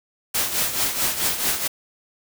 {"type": "noise with tremolo", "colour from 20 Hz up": "white", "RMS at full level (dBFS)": -20, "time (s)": [0.34, 1.68], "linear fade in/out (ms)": 10, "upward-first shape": "triangle", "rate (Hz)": 4.6, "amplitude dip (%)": 70, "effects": []}